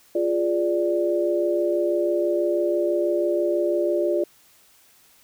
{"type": "chord", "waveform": "sine", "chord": "D diminished", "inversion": "first", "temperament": "equal", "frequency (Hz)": [349.2, 415.3, 587.3], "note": ["F4", "Ab4", "D5"], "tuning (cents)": [0, 0, 0], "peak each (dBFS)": [-22, -28, -23], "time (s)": [0.15, 4.24], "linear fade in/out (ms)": 5, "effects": ["white hiss -56 dBFS RMS until 5.23 s"]}